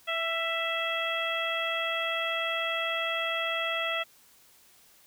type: harmonic tone with a mistuned harmonic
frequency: 659.3 Hz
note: E5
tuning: in tune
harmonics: 1 / 2 / 3 / 4 / 5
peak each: -34 / -34 / -34 / -34 / -34 dBFS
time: 0.07-4.04 s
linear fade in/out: 20 ms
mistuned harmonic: 2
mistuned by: +25 cents
effects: white hiss -59 dBFS RMS until 5.06 s